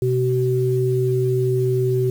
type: tone pair together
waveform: sine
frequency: 126.41 / 378.8 Hz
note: B2 / F#4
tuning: +41 / +41 cents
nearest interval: octave + perfect fifth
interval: 1900 cents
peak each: -19 dBFS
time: 0.02-2.1 s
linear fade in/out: 2 ms
effects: 7-bit